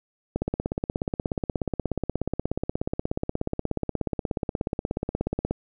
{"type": "click train", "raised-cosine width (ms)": 2, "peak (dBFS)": -12, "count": 87, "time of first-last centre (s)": [0.36, 5.51], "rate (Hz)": 16.7, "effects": []}